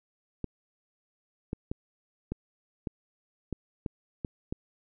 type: clicks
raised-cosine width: 3 ms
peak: -19 dBFS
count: 9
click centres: 0.443 / 1.531 / 1.715 / 2.32 / 2.872 / 3.527 / 3.862 / 4.248 / 4.525 s
effects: none